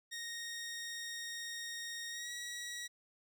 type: tone with pitch glide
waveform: 15% pulse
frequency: 1862 to 1916.6 Hz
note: A#6 to A#6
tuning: -2 to +48 cents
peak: -35 dBFS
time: 0.11-2.88 s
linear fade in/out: 20 ms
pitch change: +50 cents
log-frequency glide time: 2.1-2.31 s
effects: none